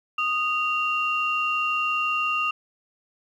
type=tone pair together; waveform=sine; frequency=1238.2 / 2766 Hz; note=D#6 / F7; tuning=-9 / -17 cents; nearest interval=octave + major second; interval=1392 cents; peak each=-24 dBFS; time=0.18-2.51 s; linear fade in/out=5 ms; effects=tanh soft clip ceiling -14 dBFS + 10-bit